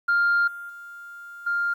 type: tone with level steps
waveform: sine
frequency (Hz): 1400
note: F6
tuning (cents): +4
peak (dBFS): -16 / -34 / -38 / -21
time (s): 0.08-1.74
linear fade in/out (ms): 10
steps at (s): 0.47 / 0.69 / 1.46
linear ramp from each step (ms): 10
effects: tanh soft clip ceiling -15 dBFS + 9-bit